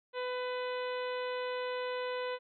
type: harmonic tone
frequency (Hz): 500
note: B4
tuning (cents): +21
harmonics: 1 / 2 / 3 / 4 / 5 / 6 / 7 / 8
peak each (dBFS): -35 / -41 / -45 / -47 / -49 / -51 / -52 / -53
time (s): 0.13-2.39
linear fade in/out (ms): 50
effects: none